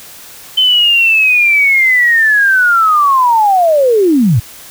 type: linear sweep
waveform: sine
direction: down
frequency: 3077 to 94.3 Hz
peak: -6 dBFS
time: 0.57-4.4 s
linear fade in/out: 10 ms
effects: white hiss -34 dBFS RMS until 4.7 s